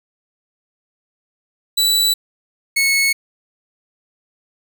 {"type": "tone pair in turn", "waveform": "sawtooth", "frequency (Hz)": [3951, 2198], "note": ["B7", "C#7"], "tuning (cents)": [0, -15], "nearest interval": "minor seventh", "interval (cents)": 1015, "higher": "first", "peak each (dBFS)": -10, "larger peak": "neither", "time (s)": [[1.77, 2.14], [2.76, 3.13]], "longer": "neither", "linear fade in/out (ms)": 10, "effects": []}